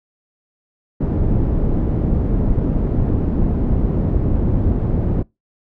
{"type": "low-pass noise", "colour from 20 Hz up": "pink", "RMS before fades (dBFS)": -17, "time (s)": [1, 5.23], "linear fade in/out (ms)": 10, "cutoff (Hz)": 310, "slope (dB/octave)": 12, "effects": ["noise-tail reverb RT60 0.2 s tail -23 dB re dry"]}